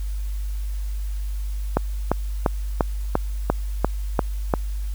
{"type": "click train", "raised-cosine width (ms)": 1, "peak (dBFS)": -3, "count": 9, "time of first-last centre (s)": [1.77, 4.538], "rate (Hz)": 2.89, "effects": ["added 50 Hz sine -24 dBFS peak until 4.94 s", "white hiss -48 dBFS RMS until 4.94 s"]}